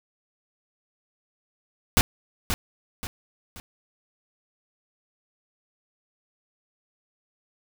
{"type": "noise with echo", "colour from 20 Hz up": "pink", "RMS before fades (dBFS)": -17, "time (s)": [1.97, 2.01], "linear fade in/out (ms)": 0, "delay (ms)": 530, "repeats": 3, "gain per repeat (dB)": -8, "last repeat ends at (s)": 3.6, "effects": []}